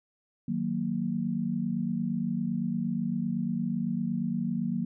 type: chord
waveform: sine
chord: D# minor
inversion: none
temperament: equal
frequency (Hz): 155.56 / 185 / 233.1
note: D#3 / F#3 / A#3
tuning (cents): 0 / 0 / 0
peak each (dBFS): -35 / -31 / -30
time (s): 0.48-4.85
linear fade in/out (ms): 5
effects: none